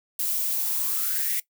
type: noise with high-pass filter sweep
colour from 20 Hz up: violet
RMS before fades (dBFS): -26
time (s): 0.19-1.4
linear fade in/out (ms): 5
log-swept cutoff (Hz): 450 to 2100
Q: 6.8
effects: noise-tail reverb RT60 0.1 s tail -19 dB re dry